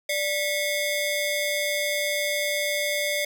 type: ring-modulated tone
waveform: sawtooth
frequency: 1382 Hz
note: F6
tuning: 19 cents flat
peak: -17 dBFS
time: 0.09-3.25 s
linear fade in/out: 5 ms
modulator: 794 Hz
effects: none